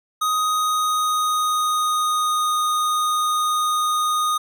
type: tone with pitch glide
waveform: square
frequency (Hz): 1251 to 1235.2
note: D#6 to D#6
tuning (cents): +9 to -13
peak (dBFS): -19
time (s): 0.21-4.38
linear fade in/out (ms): 10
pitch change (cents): -22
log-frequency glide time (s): 0.33-2.52
effects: none